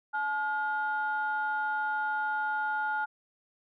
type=tone pair together; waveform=sine; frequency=857 / 1423.5 Hz; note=A5 / F6; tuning=-46 / +33 cents; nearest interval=major sixth; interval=879 cents; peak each=-30 / -30 dBFS; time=0.13-3.06 s; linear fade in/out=20 ms; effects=tanh soft clip ceiling -21 dBFS